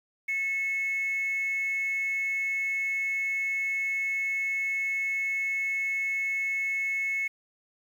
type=tone with frequency modulation; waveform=sine; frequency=2190 Hz; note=C#7; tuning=22 cents flat; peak=-25 dBFS; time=0.28-7.28 s; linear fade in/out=10 ms; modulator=419 Hz; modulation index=0.21; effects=tanh soft clip ceiling -23 dBFS + 9-bit